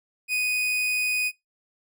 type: tone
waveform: 40% pulse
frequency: 2489 Hz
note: D#7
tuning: in tune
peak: -22 dBFS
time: 0.28-1.32 s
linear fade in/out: 50 ms
effects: noise-tail reverb RT60 0.2 s tail -24 dB re dry